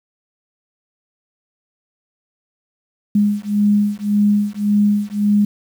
sine beating tone pair, 205.4 / 207.2 Hz, G#3 / G#3, -19 / -4 cents, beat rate 1.8 Hz, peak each -16 dBFS, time 3.15-5.45 s, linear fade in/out 5 ms, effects 7-bit

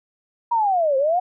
sine linear two-way sweep, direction down then up, 963 to 520 to 745 Hz, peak -16 dBFS, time 0.51-1.2 s, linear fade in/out 10 ms, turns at 0.97 s, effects none

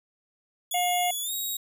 5% pulse tone with pitch glide, 3401 to 3796 Hz, G#7 to A#7, +40 to +31 cents, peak -22 dBFS, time 0.71-1.57 s, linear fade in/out 5 ms, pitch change +191 cents, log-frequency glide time 1.22-1.33 s
harmonic tone, 714 Hz, F5, 38 cents sharp, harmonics 1 / 3 / 4, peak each -24 / -33 / -35 dBFS, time 0.74-1.11 s, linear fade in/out 5 ms
effects none

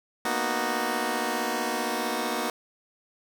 10% pulse chord, B major seventh, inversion third, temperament just, 231.5 / 246.9 / 308.7 / 370.4 Hz, A#3 / B3 / D#4 / F#4, -12 / 0 / -14 / +2 cents, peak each -24 dBFS, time 0.25-2.5 s, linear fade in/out 2 ms, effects none

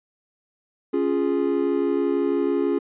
triangle chord, Db major, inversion none, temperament equal, 277.2 / 349.2 / 415.3 Hz, Db4 / F4 / Ab4, 0 / 0 / 0 cents, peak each -22 dBFS, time 0.93-2.79 s, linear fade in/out 10 ms, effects resampled to 8000 Hz

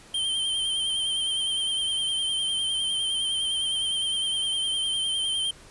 square tone with vibrato, 3136 Hz, G7, in tune, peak -25 dBFS, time 0.14-5.51 s, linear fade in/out 5 ms, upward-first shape triangle, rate 9.8 Hz, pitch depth 44 cents each way, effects pink hiss -50 dBFS RMS until 5.7 s + resampled to 24000 Hz

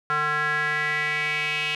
square tone with band-pass filter sweep, 150.9 Hz, D3, 47 cents sharp, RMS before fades -25 dBFS, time 0.1-1.75 s, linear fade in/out 0 ms, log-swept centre 1400 to 2700 Hz, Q 5, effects none

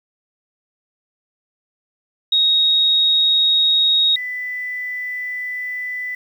sine tone pair in turn, 3762 / 1992.9 Hz, A#7 / B6, +15 / +15 cents, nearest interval major seventh, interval 1100 cents, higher first, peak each -12 / -23 dBFS, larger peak first, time 2.32-4.16 / 4.16-6.15 s, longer second, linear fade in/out 5 ms, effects 8-bit

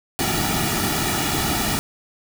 pink noise with comb filter, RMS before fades -22 dBFS, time 0.19-1.79 s, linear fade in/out 0 ms, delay 1.9 ms, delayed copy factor -0.8, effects none

